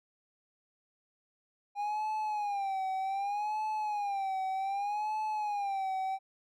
triangle tone with vibrato, 810 Hz, G#5, 43 cents flat, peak -29 dBFS, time 1.75-6.19 s, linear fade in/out 50 ms, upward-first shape sine, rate 0.65 Hz, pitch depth 110 cents each way, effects none

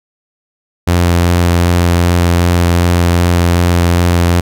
sawtooth tone with vibrato, 86.9 Hz, F2, 8 cents flat, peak -4 dBFS, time 0.87-4.41 s, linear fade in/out 10 ms, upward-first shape sine, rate 2.6 Hz, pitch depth 12 cents each way, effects none

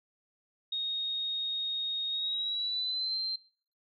sine tone with pitch glide, 3729 to 4138 Hz, A#7 to C8, 0 to -20 cents, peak -30 dBFS, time 0.72-3.36 s, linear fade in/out 5 ms, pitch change +180 cents, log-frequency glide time 2.1-3.19 s, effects noise-tail reverb RT60 0.5 s tail -22 dB re dry

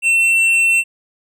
triangle tone with hard clipping, 2699 Hz, E7, 40 cents sharp, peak -12 dBFS, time 0.02-0.84 s, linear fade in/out 50 ms, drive 9 dB, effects none

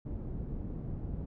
pink low-pass noise, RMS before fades -38 dBFS, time 0.05-1.26 s, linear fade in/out 10 ms, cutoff 270 Hz, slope 12 dB/octave, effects none

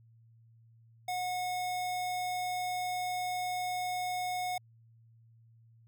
square tone, 728 Hz, F#5, 28 cents flat, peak -33 dBFS, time 1.08-4.58 s, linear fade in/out 5 ms, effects added 114 Hz sine -58 dBFS peak until 5.87 s

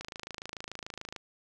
click train, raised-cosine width 0.2 ms, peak -22 dBFS, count 32, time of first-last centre 0.01-1.162 s, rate 26.9 Hz, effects none

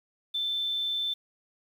sine tone, 3538 Hz, A7, 9 cents sharp, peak -27 dBFS, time 0.34-1.14 s, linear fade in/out 10 ms, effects 9-bit

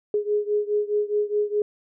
sine beating tone pair, 415.3 / 420.1 Hz, G#4 / G#4, 0 / +20 cents, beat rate 4.8 Hz, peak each -23 / -25 dBFS, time 0.14-1.62 s, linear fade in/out 2 ms, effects none

